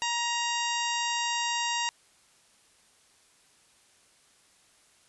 harmonic tone with a mistuned harmonic, 944 Hz, A#5, 22 cents sharp, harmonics 1 / 2 / 3 / 4 / 5 / 6 / 7 / 8, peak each -31 / -35 / -33 / -37 / -40 / -39 / -40 / -39 dBFS, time 0.02-1.89 s, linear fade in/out 0 ms, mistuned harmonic 3, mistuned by -19 cents, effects white hiss -62 dBFS RMS until 5.08 s + resampled to 24000 Hz

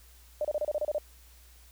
sine tone bursts, 600 Hz, D5, 37 cents sharp, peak -26 dBFS, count 9, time 0.41-0.983 s, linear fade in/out 2 ms, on 37 ms, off 30 ms, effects added 60 Hz sine -54 dBFS peak until 1.71 s + white hiss -59 dBFS RMS until 1.71 s

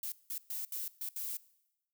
violet noise bursts at uneven times, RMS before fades -39 dBFS, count 6, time 0.03-0.12 / 0.3-0.38 / 0.5-0.65 / 0.72-0.88 / 1.01-1.09 / 1.16-1.37 s, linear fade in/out 2 ms, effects noise-tail reverb RT60 0.9 s tail -20 dB re dry

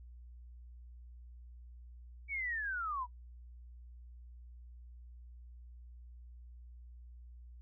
sine linear sweep, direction down, 2285 to 943 Hz, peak -35 dBFS, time 2.28-3.07 s, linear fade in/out 50 ms, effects noise-tail reverb RT60 0.1 s tail -23 dB re dry + added 60 Hz sine -50 dBFS peak until 7.61 s

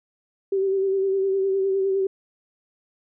sine tone with vibrato, 387.2 Hz, G4, 21 cents flat, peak -19 dBFS, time 0.52-2.07 s, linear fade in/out 5 ms, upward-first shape sine, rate 9.8 Hz, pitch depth 31 cents each way, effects none

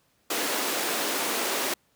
pink high-pass noise, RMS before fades -28 dBFS, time 0.3-1.74 s, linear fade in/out 5 ms, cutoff 280 Hz, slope 24 dB/octave, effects pink hiss -67 dBFS RMS until 1.95 s + high-pass 80 Hz 12 dB/octave

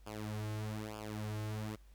sawtooth tone with flanger, 107 Hz, A2, 48 cents flat, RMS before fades -41 dBFS, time 0.06-1.76 s, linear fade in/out 10 ms, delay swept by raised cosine 0.5 to 4.2 ms, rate 1.1 Hz, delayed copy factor -0.85, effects added 50 Hz sine -56 dBFS peak until 1.94 s + pink hiss -71 dBFS RMS until 1.94 s

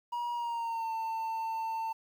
triangle tone with pitch glide, 956 to 897.1 Hz, A#5 to A5, +43 to +33 cents, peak -30 dBFS, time 0.12-1.93 s, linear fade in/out 10 ms, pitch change -110 cents, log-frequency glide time 0.33-0.92 s, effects 10-bit

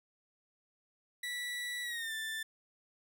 30% pulse tone with pitch glide, 1953 to 1770.3 Hz, B6 to A6, -20 to +10 cents, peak -34 dBFS, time 1.23-2.43 s, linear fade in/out 5 ms, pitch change -170 cents, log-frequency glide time 1.83-2.13 s, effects none

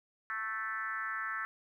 sine tone with frequency modulation, 1541 Hz, G6, 30 cents flat, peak -34 dBFS, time 0.3-1.45 s, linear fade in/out 0 ms, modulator 219 Hz, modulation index 1.7, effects 12-bit

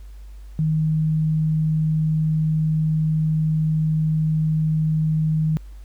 sine tone, 156.7 Hz, D#3, 13 cents sharp, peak -17 dBFS, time 0.59-5.57 s, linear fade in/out 0 ms, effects added 50 Hz sine -36 dBFS peak until 5.84 s + pink hiss -58 dBFS RMS until 5.84 s

